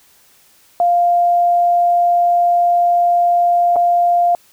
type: tone with dropouts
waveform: sine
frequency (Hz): 698.5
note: F5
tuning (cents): 0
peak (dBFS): -10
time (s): 0.8-4.35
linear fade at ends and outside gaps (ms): 1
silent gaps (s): 3.759-3.764
effects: white hiss -51 dBFS RMS until 4.52 s